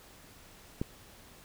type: click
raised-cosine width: 3 ms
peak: -18 dBFS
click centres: 0.815 s
effects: pink hiss -55 dBFS RMS until 1.44 s